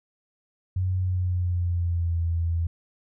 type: tone with pitch glide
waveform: sine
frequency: 92.5 to 83.85 Hz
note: F#2 to E2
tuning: 0 to +30 cents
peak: -22 dBFS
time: 0.76-2.67 s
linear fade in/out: 5 ms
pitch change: -170 cents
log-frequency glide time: 0.99-2.2 s
effects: none